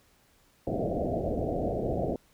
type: low-pass noise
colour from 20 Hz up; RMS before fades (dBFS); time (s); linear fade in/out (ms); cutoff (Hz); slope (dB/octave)
white; -30; 0.67-2.16; 2; 720; 96
effects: pink hiss -64 dBFS RMS until 2.33 s